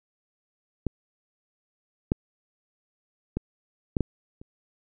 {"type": "clicks", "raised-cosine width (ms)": 3, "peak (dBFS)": [-13, -8, -14, -11, -10, -30], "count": 6, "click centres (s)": [0.867, 2.119, 3.37, 3.968, 4.007, 4.415], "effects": []}